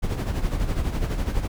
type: noise with tremolo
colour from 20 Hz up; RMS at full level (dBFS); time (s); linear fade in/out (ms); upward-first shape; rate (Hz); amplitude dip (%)
brown; -22; 0.02-1.48; 20; sine; 12; 60
effects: none